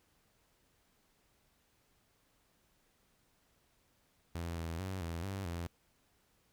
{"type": "tone with pitch steps", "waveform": "sawtooth", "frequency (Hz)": [84.6, 82.6, 94.5, 83.5, 97.5, 85.3], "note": ["E2", "E2", "F#2", "E2", "G2", "F2"], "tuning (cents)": [45, 4, 37, 23, -9, -40], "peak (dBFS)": -34, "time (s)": [4.35, 5.67], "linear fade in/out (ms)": 0, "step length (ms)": 220, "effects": ["pink hiss -73 dBFS RMS until 6.52 s"]}